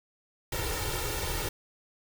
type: noise with comb filter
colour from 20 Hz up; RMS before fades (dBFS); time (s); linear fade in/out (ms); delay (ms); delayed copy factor
pink; -32; 0.52-1.49; 5; 2.2; +0.9
effects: none